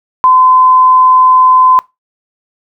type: tone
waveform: sine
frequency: 1023 Hz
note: C6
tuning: 39 cents flat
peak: -3 dBFS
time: 0.24-1.79 s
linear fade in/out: 0 ms
effects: noise-tail reverb RT60 0.2 s tail -22 dB re dry